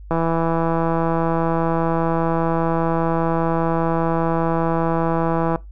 click train, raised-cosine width 1 ms, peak -7 dBFS, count 900, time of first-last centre 0.11-5.558 s, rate 165 Hz, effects noise-tail reverb RT60 0.2 s tail -21 dB re dry + added 50 Hz sine -35 dBFS peak until 5.71 s

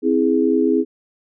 sine chord, C augmented, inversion none, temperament equal with one note detuned, 261.6 / 325.8 / 415.3 Hz, C4 / E4 / G#4, 0 / -20 / 0 cents, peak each -18 dBFS, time 0.02-0.85 s, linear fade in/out 50 ms, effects none

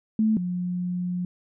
sine tone pair in turn, 218.2 / 178.84 Hz, A3 / F3, -14 / +41 cents, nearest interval minor third, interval 345 cents, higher first, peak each -18 / -25 dBFS, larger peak first, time 0.19-0.37 / 0.37-1.25 s, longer second, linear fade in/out 2 ms, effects none

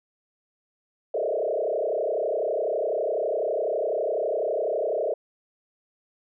sine tone with frequency modulation, 535 Hz, C5, 38 cents sharp, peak -23 dBFS, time 1.14-5.14 s, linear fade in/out 5 ms, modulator 32 Hz, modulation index 3.8, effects none

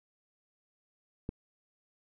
click, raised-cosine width 3 ms, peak -22 dBFS, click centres 1.291 s, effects none

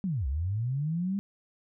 sine linear two-way sweep, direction down then up, 203.3 to 61.74 to 203.3 Hz, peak -27 dBFS, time 0.04-1.19 s, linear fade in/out 0 ms, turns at 0.27 s, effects none

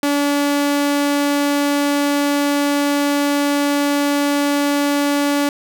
sawtooth tone, 286.8 Hz, D4, 41 cents flat, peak -11 dBFS, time 0.03-5.49 s, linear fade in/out 2 ms, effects none

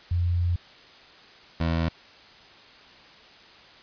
sine / 20% pulse tone pair in turn, 87.31 / 82.41 Hz, F2 / E2, 0 / 0 cents, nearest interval minor second, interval 100 cents, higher first, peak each -21 / -18 dBFS, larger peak second, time 0.11-0.56 / 1.6-1.89 s, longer first, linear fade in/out 5 ms, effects white hiss -50 dBFS RMS until 3.82 s + resampled to 11025 Hz

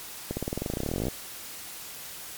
accelerating click train, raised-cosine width 2 ms, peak -16 dBFS, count 25, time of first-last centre 0.31-1.083 s, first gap 60 ms, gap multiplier 0.94, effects white hiss -41 dBFS RMS until 2.37 s + MP3 96 kbps

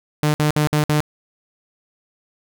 sawtooth tone bursts, 150.5 Hz, D3, 43 cents sharp, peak -11 dBFS, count 5, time 0.23-1.004 s, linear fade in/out 0 ms, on 110 ms, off 56 ms, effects none

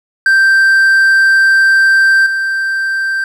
triangle tone with level steps, 1568 Hz, G6, in tune, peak -4 / -11 dBFS, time 0.26-3.24 s, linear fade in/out 2 ms, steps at 2.26 s, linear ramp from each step 5 ms, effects none

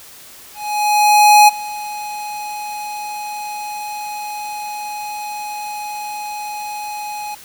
square tone with ADSR envelope, 837 Hz, G#5, 13 cents sharp, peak -5 dBFS, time 0.54-7.35 s, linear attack 940 ms, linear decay 17 ms, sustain -20 dB, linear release 8 ms, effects white hiss -40 dBFS RMS until 7.44 s

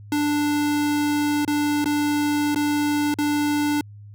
square tone with dropouts, 294.4 Hz, D4, 4 cents sharp, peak -20 dBFS, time 0.12-3.81 s, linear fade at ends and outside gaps 2 ms, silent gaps 1.449-1.477 / 1.844-1.857 / 2.547-2.559 / 3.141-3.186 s, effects added 103 Hz sine -39 dBFS peak until 4.14 s

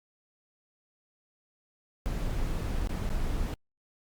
brown noise with dropouts, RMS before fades -30 dBFS, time 2.06-3.54 s, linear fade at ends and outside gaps 0 ms, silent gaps 2.634-2.638 / 2.872-2.893 / 3.091-3.101 s, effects Opus 48 kbps

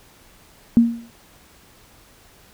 sine tone with exponential decay, 233.1 Hz, A#3, in tune, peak -6 dBFS, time 0.77-1.1 s, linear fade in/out 0 ms, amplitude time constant 71 ms, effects pink hiss -51 dBFS RMS until 2.53 s

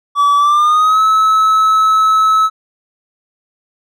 triangle tone with pitch glide, 1148 to 1296.1 Hz, D6 to E6, -40 to -30 cents, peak -6 dBFS, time 0.15-2.5 s, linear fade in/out 50 ms, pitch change +210 cents, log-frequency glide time 0.37-1.02 s, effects none

